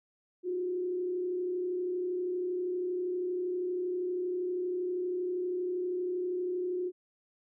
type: tone with frequency modulation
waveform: sine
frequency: 361.2 Hz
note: F#4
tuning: 42 cents flat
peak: -30 dBFS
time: 0.43-6.92 s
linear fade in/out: 50 ms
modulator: 32.6 Hz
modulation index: 0.39
effects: none